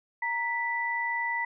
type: tone pair together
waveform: sine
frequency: 932.3 / 1975.5 Hz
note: A#5 / B6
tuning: 0 / 0 cents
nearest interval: octave + minor second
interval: 1300 cents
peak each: -31 / -29 dBFS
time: 0.22-1.45 s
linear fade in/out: 5 ms
effects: none